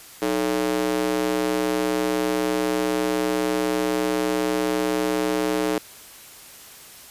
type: tone with high-pass filter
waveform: square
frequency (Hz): 62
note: B1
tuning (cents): +7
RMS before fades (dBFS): -23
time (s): 0.22-5.78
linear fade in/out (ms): 0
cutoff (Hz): 360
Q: 2.5
effects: white hiss -44 dBFS RMS until 7.1 s + resampled to 32000 Hz